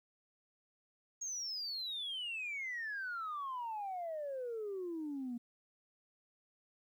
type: exponential sweep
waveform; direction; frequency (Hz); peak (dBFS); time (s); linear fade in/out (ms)
sine; down; 6645 to 233.1; -37; 1.21-5.38; 10
effects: tanh soft clip ceiling -35 dBFS + 12-bit